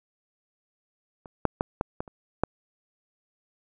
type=clicks; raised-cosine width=1 ms; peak=-29 / -6 / -10 / -11 / -16 / -30 / -8 dBFS; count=7; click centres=1.258 / 1.453 / 1.609 / 1.811 / 2.005 / 2.078 / 2.436 s; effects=none